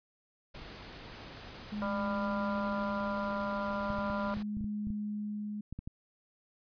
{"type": "noise", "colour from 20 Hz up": "pink", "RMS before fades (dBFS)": -47, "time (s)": [0.54, 4.43], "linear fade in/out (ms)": 10}
{"type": "tone with tremolo", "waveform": "sine", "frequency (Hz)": 209, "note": "G#3", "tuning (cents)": 11, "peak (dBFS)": -33, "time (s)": [1.72, 5.61], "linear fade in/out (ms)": 5, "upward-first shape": "sine", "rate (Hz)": 0.41, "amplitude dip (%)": 35}
{"type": "harmonic tone", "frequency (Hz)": 199.2, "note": "G3", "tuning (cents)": 28, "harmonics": [3, 4, 5, 6, 7], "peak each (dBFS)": [-37, -49, -38, -43, -41], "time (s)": [1.82, 4.34], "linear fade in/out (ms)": 0}
{"type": "clicks", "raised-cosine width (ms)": 5, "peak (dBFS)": -28, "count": 12, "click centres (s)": [3.903, 3.987, 4.101, 4.37, 4.57, 4.609, 4.643, 4.871, 4.904, 5.726, 5.79, 5.875]}
{"effects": ["resampled to 11025 Hz"]}